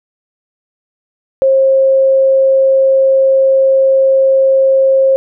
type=tone; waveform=sine; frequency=535 Hz; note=C5; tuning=38 cents sharp; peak=-6 dBFS; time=1.42-5.16 s; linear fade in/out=0 ms; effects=none